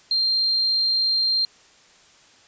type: tone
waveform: sine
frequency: 4181 Hz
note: C8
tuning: 2 cents flat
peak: -18 dBFS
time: 0.11-1.45 s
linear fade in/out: 2 ms
effects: white hiss -53 dBFS RMS until 2.47 s + resampled to 16000 Hz